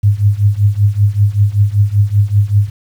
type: tone with tremolo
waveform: sine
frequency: 102.4 Hz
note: G#2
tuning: 24 cents flat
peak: -4 dBFS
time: 0.03-2.7 s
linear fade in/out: 10 ms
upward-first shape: triangle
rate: 5.2 Hz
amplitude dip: 95%
effects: 7-bit